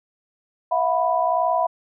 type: chord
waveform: sine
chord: E suspended second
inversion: none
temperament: equal with one note detuned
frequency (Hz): 659.3 / 721.4 / 987.8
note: E5 / F#5 / B5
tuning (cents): 0 / -44 / 0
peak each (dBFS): -22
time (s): 0.71-1.67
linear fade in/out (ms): 10
effects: none